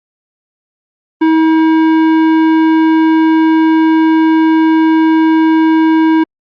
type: tone with tanh clipping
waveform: sine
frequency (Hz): 320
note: D#4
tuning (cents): +49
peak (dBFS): -8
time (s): 1.21-6.24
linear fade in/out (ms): 10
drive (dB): 14
effects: Opus 32 kbps